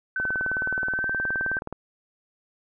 sine tone with pitch glide, 1524 to 1556 Hz, G6 to G6, -49 to -13 cents, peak -24 dBFS, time 0.16-1.59 s, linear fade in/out 2 ms, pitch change +36 cents, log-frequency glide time 0.89-1.09 s
click train, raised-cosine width 1 ms, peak -19 dBFS, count 30, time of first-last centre 0.2-1.726 s, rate 19 Hz
effects none

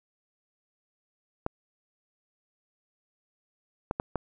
clicks, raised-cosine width 1 ms, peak -14 dBFS, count 4, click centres 1.464 / 3.911 / 3.999 / 4.157 s, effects none

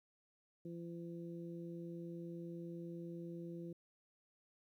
harmonic tone, 170 Hz, F3, 46 cents flat, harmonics 1 / 2 / 3, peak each -47 / -48 / -56 dBFS, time 0.65-3.73 s, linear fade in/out 5 ms, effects 13-bit

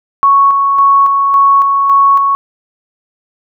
sine tone with tremolo, 1108.7 Hz, C#6, in tune, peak -4 dBFS, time 0.23-2.35 s, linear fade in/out 0 ms, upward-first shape square, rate 1.8 Hz, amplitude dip 35%, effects none

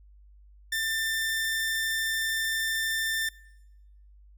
sawtooth tone, 1787 Hz, A6, 26 cents sharp, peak -23 dBFS, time 0.72-3.29 s, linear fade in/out 5 ms, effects noise-tail reverb RT60 1.0 s tail -23 dB re dry + added 50 Hz sine -51 dBFS peak until 4.37 s

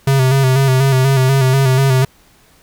square tone with vibrato, 133.1 Hz, C3, 30 cents sharp, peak -10 dBFS, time 0.07-2.05 s, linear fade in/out 5 ms, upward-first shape square, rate 4.1 Hz, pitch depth 41 cents each way, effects pink hiss -50 dBFS RMS until 2.62 s

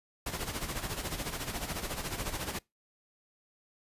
pink noise with tremolo, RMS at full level -34 dBFS, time 0.26-2.59 s, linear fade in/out 5 ms, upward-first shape sine, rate 14 Hz, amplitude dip 65%, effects noise-tail reverb RT60 0.2 s tail -24 dB re dry + resampled to 32000 Hz

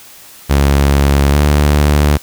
sawtooth tone with pitch glide, 70.2 to 73.48 Hz, C#2 to D2, +22 to +2 cents, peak -4 dBFS, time 0.49-2.18 s, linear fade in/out 20 ms, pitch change +80 cents, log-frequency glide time 1.31-1.37 s, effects white hiss -38 dBFS RMS until 2.22 s

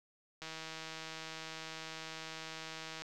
click train, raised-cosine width 0.2 ms, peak -27 dBFS, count 417, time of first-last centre 0.42-3.02 s, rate 160 Hz, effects none

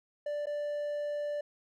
triangle tone with dropouts, 587.3 Hz, D5, in tune, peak -30 dBFS, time 0.26-1.41 s, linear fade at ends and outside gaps 5 ms, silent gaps 0.458-0.468 s, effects none

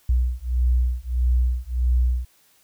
sine beating tone pair, 60.8 / 62.4 Hz, B1 / B1, -26 / +19 cents, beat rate 1.6 Hz, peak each -21 dBFS, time 0.09-2.25 s, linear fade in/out 5 ms, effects white hiss -59 dBFS RMS until 2.63 s

